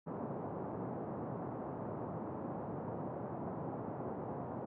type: band-pass noise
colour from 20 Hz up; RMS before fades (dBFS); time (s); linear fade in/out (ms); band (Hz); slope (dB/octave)
pink; -42; 0.06-4.66; 20; 120 to 960; 24
effects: none